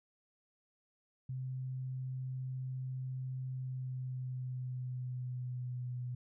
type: tone with pitch glide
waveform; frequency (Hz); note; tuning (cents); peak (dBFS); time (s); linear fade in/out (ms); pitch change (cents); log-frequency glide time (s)
sine; 129.6 to 124.03; C3 to B2; -16 to +8; -37; 1.29-6.15; 5; -76; 3.47-6
effects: none